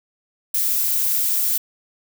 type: noise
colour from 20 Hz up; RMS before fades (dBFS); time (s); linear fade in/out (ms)
violet; -20; 0.54-1.58; 5
effects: none